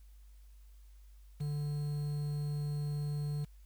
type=tone with quantisation; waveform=triangle; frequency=146.83 Hz; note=D3; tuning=in tune; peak=-31 dBFS; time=1.4-3.45 s; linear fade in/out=10 ms; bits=9; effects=added 50 Hz sine -53 dBFS peak until 3.65 s + white hiss -72 dBFS RMS until 3.65 s